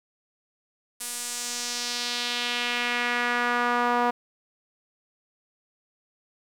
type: tone with band-pass filter sweep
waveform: sawtooth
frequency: 241.9 Hz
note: B3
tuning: 36 cents flat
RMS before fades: -27 dBFS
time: 1-4.11 s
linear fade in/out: 10 ms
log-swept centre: 10000 to 920 Hz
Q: 1.7
effects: 9-bit